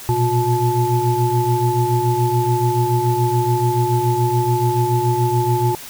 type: tone cluster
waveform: sine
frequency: 117.4 / 124.4 / 357.8 / 868 Hz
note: A#2 / B2 / F4 / A5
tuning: +13 / +13 / +42 / -24 cents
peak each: -20 dBFS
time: 0.09-5.75 s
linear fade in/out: 0 ms
effects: white hiss -35 dBFS RMS until 5.89 s